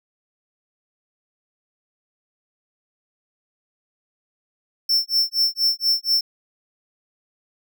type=tone with tremolo; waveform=square; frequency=5380 Hz; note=E8; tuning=34 cents sharp; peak=-15 dBFS; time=4.89-6.21 s; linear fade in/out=5 ms; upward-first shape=sine; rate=4.2 Hz; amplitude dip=100%; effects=none